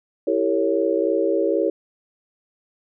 sine chord, E diminished seventh, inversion none, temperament equal with one note detuned, 329.6 / 392 / 455.8 / 554.4 Hz, E4 / G4 / Bb4 / Db5, 0 / 0 / -39 / 0 cents, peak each -23 dBFS, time 0.27-1.7 s, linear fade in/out 5 ms, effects none

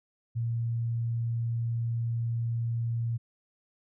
sine tone, 116.4 Hz, A#2, 2 cents flat, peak -27 dBFS, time 0.35-3.18 s, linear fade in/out 20 ms, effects none

